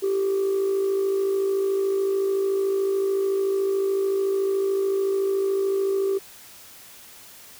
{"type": "tone with amplitude modulation", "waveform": "sine", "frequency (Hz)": 390, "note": "G4", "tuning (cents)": -9, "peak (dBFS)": -16, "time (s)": [0.02, 6.19], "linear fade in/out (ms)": 20, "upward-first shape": "sine", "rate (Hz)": 53.7, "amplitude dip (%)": 55, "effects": ["tanh soft clip ceiling -17 dBFS", "white hiss -46 dBFS RMS until 7.59 s"]}